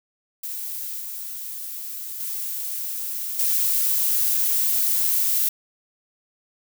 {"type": "noise with level steps", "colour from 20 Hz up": "violet", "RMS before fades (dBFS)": [-31, -33, -29, -21], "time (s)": [0.43, 5.49], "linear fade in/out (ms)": 5, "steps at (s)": [1, 2.2, 3.39], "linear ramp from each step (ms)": 2, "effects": []}